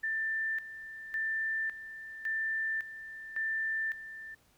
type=tone with tremolo; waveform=sine; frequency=1779 Hz; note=A6; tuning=19 cents sharp; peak=-30 dBFS; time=0.03-4.35 s; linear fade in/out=10 ms; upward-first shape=square; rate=0.9 Hz; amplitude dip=75%; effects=pink hiss -67 dBFS RMS until 4.57 s